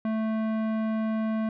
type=tone with tanh clipping; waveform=sine; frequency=220 Hz; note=A3; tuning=in tune; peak=-27 dBFS; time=0.05-1.49 s; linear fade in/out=2 ms; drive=16 dB; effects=none